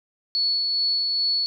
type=tone with tremolo; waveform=sine; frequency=4411 Hz; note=C#8; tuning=9 cents flat; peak=-19 dBFS; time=0.35-1.46 s; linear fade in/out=0 ms; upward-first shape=sine; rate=2.4 Hz; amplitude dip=25%; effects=none